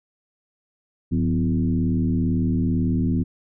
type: tone with frequency modulation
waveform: sine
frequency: 174.61 Hz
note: F3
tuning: in tune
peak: -18 dBFS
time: 1.11-3.24 s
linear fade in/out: 20 ms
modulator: 77.9 Hz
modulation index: 1.4
effects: none